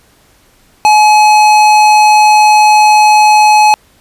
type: tone with tanh clipping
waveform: sine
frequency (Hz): 849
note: G#5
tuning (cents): +38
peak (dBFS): -5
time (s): 0.85-3.74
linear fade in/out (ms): 0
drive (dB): 18
effects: pink hiss -48 dBFS RMS until 4 s + resampled to 32000 Hz